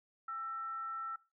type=tone with frequency modulation; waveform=sine; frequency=1332 Hz; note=E6; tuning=18 cents sharp; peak=-38 dBFS; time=0.28-1.16 s; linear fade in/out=5 ms; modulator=524 Hz; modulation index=0.2; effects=noise-tail reverb RT60 0.3 s tail -21 dB re dry